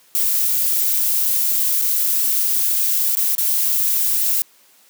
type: noise with dropouts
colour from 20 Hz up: violet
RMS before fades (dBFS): -18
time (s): 0.15-4.42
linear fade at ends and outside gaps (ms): 0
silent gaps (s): 1.816-1.821 / 3.152-3.17 / 3.351-3.381
effects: white hiss -53 dBFS RMS until 4.89 s + high-pass 200 Hz 12 dB/octave